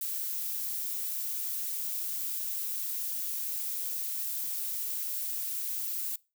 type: noise with amplitude modulation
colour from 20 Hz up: violet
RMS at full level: -33 dBFS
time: 0.01-6.16 s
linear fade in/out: 5 ms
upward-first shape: sine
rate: 182 Hz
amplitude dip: 25%
effects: noise-tail reverb RT60 0.3 s tail -23 dB re dry